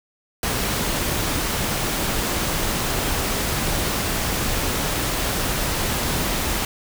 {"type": "noise", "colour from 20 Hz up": "pink", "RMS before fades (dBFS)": -23, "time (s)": [0.43, 6.65], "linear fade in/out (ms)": 2, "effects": []}